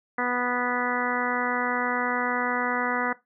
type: harmonic tone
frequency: 246.3 Hz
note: B3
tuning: 5 cents flat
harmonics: 1 / 2 / 3 / 4 / 5 / 6 / 7 / 8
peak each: -32 / -32 / -32 / -32 / -32 / -32 / -32 / -32 dBFS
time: 0.18-3.13 s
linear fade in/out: 5 ms
effects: noise-tail reverb RT60 0.2 s tail -18 dB re dry